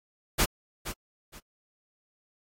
pink noise with echo, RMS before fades -23 dBFS, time 0.38-0.46 s, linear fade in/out 20 ms, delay 470 ms, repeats 2, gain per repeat -12 dB, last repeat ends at 1.4 s, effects AAC 48 kbps

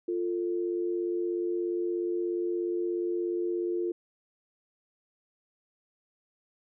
sine tone pair together, 349.2 / 446.1 Hz, F4 / A4, 0 / +24 cents, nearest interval major third, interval 424 cents, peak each -28 / -35 dBFS, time 0.08-3.92 s, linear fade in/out 5 ms, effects none

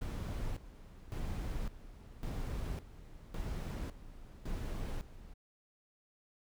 brown noise with tremolo, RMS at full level -38 dBFS, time 0.01-5.34 s, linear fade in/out 10 ms, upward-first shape square, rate 0.9 Hz, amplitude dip 80%, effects none

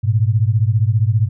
sine beating tone pair, 103.83 / 118.83 Hz, G#2 / A#2, 0 / +34 cents, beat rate 15 Hz, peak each -14 / -16 dBFS, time 0.03-1.29 s, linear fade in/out 20 ms, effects none

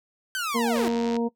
sawtooth linear sweep, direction down, 1568 to 305.8 Hz, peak -23 dBFS, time 0.35-0.88 s, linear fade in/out 0 ms
harmonic tone, 233.6 Hz, A#3, 4 cents sharp, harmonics 1 / 2 / 3 / 4, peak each -24 / -26 / -38 / -35 dBFS, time 0.54-1.29 s, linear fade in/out 20 ms
click train, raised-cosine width 0.2 ms, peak -19 dBFS, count 38, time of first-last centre 0.76-1.166 s, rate 91.1 Hz
effects noise-tail reverb RT60 0.1 s tail -19 dB re dry

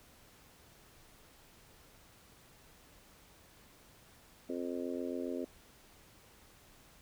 harmonic tone, 87.31 Hz, F2, in tune, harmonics 3 / 4 / 5 / 6 / 7, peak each -39 / -41 / -43 / -45 / -46 dBFS, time 4.49-5.45 s, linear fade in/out 5 ms, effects pink hiss -61 dBFS RMS until 7.01 s

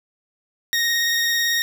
20% pulse tone with vibrato, 1864.7 Hz, A#6, in tune, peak -13 dBFS, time 0.73-1.62 s, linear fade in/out 0 ms, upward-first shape sine, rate 18 Hz, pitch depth 14 cents each way, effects none

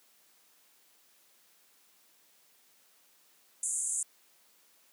pink band-pass noise, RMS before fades -33 dBFS, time 3.63-4.03 s, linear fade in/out 2 ms, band 6900 to 10000 Hz, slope 96 dB/octave, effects white hiss -65 dBFS RMS until 4.92 s + high-pass 200 Hz 12 dB/octave

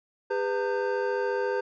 triangle tone cluster, 403.7 / 497.9 / 910 / 1569 Hz, G#4 / B4 / A#5 / G6, -49 / +14 / -42 / +1 cents, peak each -27 / -27 / -32 / -34 dBFS, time 0.3-1.61 s, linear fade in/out 10 ms, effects resampled to 16000 Hz

